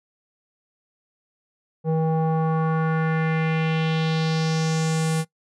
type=tone with low-pass filter sweep; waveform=square; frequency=160 Hz; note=D#3; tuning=49 cents sharp; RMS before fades=-22 dBFS; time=1.84-5.25 s; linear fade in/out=50 ms; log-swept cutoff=600 to 10000 Hz; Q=2.3; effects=noise-tail reverb RT60 0.1 s tail -20 dB re dry